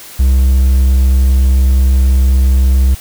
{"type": "tone", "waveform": "triangle", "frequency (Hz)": 65.3, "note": "C2", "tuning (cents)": -3, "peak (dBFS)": -4, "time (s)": [0.19, 2.95], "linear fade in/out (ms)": 10, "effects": ["white hiss -33 dBFS RMS until 3 s"]}